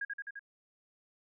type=tone with echo; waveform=sine; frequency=1634 Hz; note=G#6; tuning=29 cents flat; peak=-33 dBFS; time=0.01-0.05 s; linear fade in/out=5 ms; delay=86 ms; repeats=4; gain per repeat=-2 dB; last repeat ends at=0.394 s; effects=none